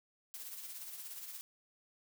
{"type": "noise with tremolo", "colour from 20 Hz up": "blue", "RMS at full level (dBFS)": -45, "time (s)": [0.34, 1.41], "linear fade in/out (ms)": 0, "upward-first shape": "sine", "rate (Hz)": 17, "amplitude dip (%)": 45, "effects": []}